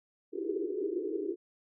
white band-pass noise, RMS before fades -34 dBFS, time 0.32-1.36 s, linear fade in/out 50 ms, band 310 to 440 Hz, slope 96 dB/octave, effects none

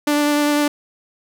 sawtooth tone with vibrato, 293.7 Hz, D4, in tune, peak -11 dBFS, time 0.07-0.68 s, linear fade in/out 5 ms, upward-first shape sine, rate 10 Hz, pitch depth 11 cents each way, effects none

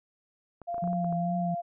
clicks, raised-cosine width 1 ms, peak -30 dBFS, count 8, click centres 0.617 / 0.744 / 0.781 / 0.84 / 0.876 / 0.931 / 1.045 / 1.126 s
sine tone, 692 Hz, F5, 16 cents flat, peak -30 dBFS, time 0.67-1.62 s, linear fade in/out 20 ms
sine tone with vibrato, 174.61 Hz, F3, in tune, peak -28 dBFS, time 0.82-1.55 s, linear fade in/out 10 ms, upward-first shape triangle, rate 2.3 Hz, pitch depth 58 cents each way
effects none

